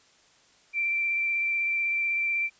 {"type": "tone with vibrato", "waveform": "sine", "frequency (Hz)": 2349, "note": "D7", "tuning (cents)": 0, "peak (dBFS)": -24, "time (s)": [0.73, 2.5], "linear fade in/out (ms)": 50, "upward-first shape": "triangle", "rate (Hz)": 16, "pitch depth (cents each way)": 14, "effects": ["white hiss -60 dBFS RMS until 2.59 s", "resampled to 16000 Hz"]}